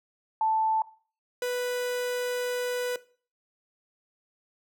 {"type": "tone pair in turn", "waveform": ["sine", "45% pulse"], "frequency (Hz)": [880, 493.9], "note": ["A5", "B4"], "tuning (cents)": [0, 0], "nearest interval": "minor seventh", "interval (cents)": 1000, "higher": "first", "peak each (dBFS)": [-22, -27], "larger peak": "first", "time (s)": [[0.41, 0.82], [1.42, 2.96]], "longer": "second", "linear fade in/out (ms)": 2, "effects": ["noise-tail reverb RT60 0.4 s tail -18 dB re dry"]}